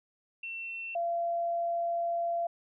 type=tone pair in turn; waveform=sine; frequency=2701 / 683.5 Hz; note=E7 / F5; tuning=+42 / -37 cents; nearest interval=2 octaves; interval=2379 cents; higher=first; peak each=-36 / -28 dBFS; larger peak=second; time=0.43-0.95 / 0.95-2.47 s; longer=second; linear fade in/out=5 ms; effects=none